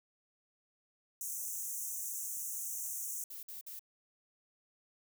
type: high-pass noise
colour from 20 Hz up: pink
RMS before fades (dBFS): -40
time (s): 1.21-3.24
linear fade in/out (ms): 2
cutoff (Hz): 6000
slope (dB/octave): 96
type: noise bursts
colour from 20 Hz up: violet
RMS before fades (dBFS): -46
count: 3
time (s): 3.3-3.794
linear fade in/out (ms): 5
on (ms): 130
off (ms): 52
effects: none